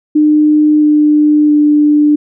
sine tone with pitch steps, 302.4 / 299.8 / 297.2 Hz, D#4 / D4 / D4, -49 / +36 / +21 cents, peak -5 dBFS, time 0.15-2.16 s, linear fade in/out 10 ms, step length 670 ms, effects none

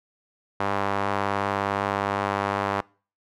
sawtooth tone with band-pass filter, 99.7 Hz, G2, 30 cents sharp, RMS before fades -26 dBFS, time 0.6-2.81 s, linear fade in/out 5 ms, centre 1000 Hz, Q 1.3, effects noise-tail reverb RT60 0.4 s tail -24 dB re dry

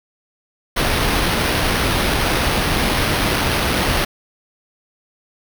pink noise with sample-and-hold, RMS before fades -18 dBFS, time 0.76-4.05 s, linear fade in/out 10 ms, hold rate 7350 Hz, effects none

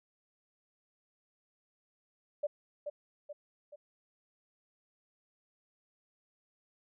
sine tone with echo, 587 Hz, D5, 1 cent flat, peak -29 dBFS, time 2.43-2.47 s, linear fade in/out 10 ms, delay 430 ms, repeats 3, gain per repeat -6 dB, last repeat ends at 3.76 s, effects none

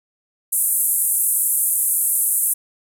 white band-pass noise, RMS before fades -19 dBFS, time 0.52-2.54 s, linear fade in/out 10 ms, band 8600 to 13000 Hz, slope 48 dB/octave, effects none

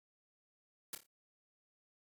white noise with echo, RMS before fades -41 dBFS, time 0.93-0.95 s, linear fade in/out 2 ms, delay 28 ms, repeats 4, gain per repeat -8 dB, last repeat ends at 1.062 s, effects MP3 96 kbps

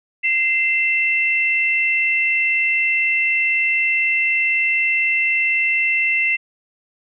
sine tone pair together, 2080 / 2679 Hz, C7 / E7, -11 / +27 cents, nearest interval major third, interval 438 cents, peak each -18 dBFS, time 0.23-6.37 s, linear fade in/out 20 ms, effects none

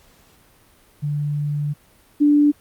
sine tone pair in turn, 146.83 / 293 Hz, D3 / D4, 0 / -4 cents, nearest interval octave, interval 1196 cents, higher second, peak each -20 / -11 dBFS, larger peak second, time 1.02-1.74 / 2.2-2.52 s, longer first, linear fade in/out 20 ms, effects pink hiss -54 dBFS RMS until 2.6 s + Opus 48 kbps

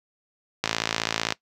click train, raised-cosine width 0.2 ms, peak -5 dBFS, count 39, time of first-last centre 0.64-1.323 s, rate 55.6 Hz, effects noise-tail reverb RT60 0.1 s tail -20 dB re dry + high-pass 100 Hz 12 dB/octave

